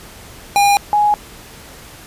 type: tone pair in turn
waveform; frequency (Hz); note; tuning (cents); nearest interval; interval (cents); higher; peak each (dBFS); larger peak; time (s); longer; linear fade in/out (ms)
square / sine; 809 / 833.2; G#5 / G#5; -46 / +5; minor second; 51; second; -10; neither; 0.56-0.77 / 0.93-1.14; neither; 0
effects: pink hiss -38 dBFS RMS until 2.06 s + resampled to 32000 Hz